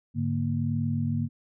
sine tone cluster, 103.9 / 145.4 / 233.4 Hz, G#2 / D3 / A#3, +1 / -17 / +2 cents, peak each -29 dBFS, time 0.14-1.29 s, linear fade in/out 50 ms, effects none

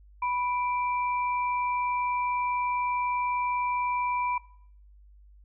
sine tone pair together, 987.6 / 2349 Hz, B5 / D7, 0 / 0 cents, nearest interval octave + minor third, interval 1500 cents, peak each -26 / -36 dBFS, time 0.22-4.38 s, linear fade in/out 5 ms, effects noise-tail reverb RT60 0.6 s tail -19 dB re dry + added 50 Hz sine -51 dBFS peak until 5.44 s

